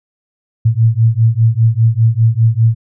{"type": "beating tone pair", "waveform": "sine", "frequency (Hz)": [111.1, 116.1], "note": ["A2", "A#2"], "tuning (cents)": [17, -7], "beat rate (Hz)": 5, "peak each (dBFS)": -11, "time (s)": [0.65, 2.75], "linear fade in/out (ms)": 10, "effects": []}